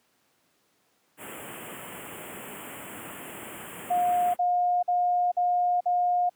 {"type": "band-stop noise", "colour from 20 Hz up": "pink", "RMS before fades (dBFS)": -39, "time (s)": [1.17, 4.37], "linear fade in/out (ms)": 50, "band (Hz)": [3200, 7400], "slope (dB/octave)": 96}
{"type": "tone bursts", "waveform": "sine", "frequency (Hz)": 713, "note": "F5", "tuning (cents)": 36, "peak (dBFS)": -21, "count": 5, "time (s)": [3.9, 6.296], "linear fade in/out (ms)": 10, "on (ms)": 440, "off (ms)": 49}
{"effects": ["pink hiss -68 dBFS RMS until 6.35 s", "high-pass 200 Hz 12 dB/octave"]}